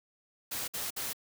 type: noise bursts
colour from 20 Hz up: white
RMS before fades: -36 dBFS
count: 3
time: 0.51-1.132 s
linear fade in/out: 10 ms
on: 170 ms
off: 56 ms
effects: none